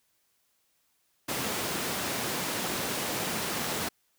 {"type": "high-pass noise", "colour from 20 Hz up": "pink", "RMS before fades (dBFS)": -32, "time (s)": [1.28, 3.89], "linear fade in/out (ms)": 10, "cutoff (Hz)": 170, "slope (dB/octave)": 12, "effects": ["white hiss -72 dBFS RMS until 4.18 s"]}